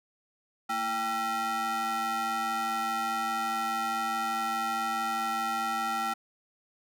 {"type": "ring-modulated tone", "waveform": "square", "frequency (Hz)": 280.6, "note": "C#4", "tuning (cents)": 21, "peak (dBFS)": -26, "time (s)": [0.69, 6.14], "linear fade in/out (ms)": 10, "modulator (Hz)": 1070, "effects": []}